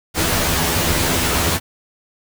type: noise with comb filter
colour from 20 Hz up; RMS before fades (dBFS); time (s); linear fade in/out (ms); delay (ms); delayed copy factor
pink; -18; 0.14-1.6; 50; 12; +0.95
effects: none